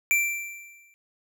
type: tone with exponential decay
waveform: square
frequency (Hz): 2349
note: D7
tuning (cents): 0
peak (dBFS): -18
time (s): 0.11-0.94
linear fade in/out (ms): 0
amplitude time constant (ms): 180
effects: none